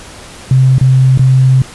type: tone with dropouts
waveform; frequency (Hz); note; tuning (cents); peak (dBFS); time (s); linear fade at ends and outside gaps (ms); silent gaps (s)
sine; 130.7; C3; -1; -4; 0.51-1.62; 2; 0.783-0.811 / 1.176-1.193
effects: pink hiss -32 dBFS RMS until 1.74 s + resampled to 24000 Hz